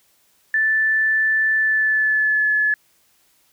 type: tone with pitch glide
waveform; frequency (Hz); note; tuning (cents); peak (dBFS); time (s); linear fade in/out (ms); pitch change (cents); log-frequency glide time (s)
sine; 1758 to 1714.9; A6 to A6; -2 to -45; -15; 0.54-2.74; 2; -43; 1.56-2.51
effects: white hiss -60 dBFS RMS until 3.52 s